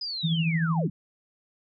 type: linear sweep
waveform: sine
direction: down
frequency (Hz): 5030 to 123.47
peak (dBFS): -30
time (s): 0.01-0.9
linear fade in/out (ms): 5
type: tone with tremolo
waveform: sine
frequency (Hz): 163.5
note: E3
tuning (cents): -14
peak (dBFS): -20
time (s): 0.23-0.88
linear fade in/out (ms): 20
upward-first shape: triangle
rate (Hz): 13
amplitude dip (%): 55
effects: none